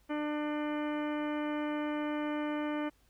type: harmonic tone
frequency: 298.7 Hz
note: D4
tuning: 29 cents sharp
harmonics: 1 / 2 / 3 / 4 / 5 / 6 / 7 / 8 / 10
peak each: -33 / -39 / -43 / -45 / -47 / -49 / -50 / -51 / -53 dBFS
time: 0.09-2.9 s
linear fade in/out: 20 ms
effects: added 50 Hz sine -68 dBFS peak until 3.09 s + pink hiss -70 dBFS RMS until 3.09 s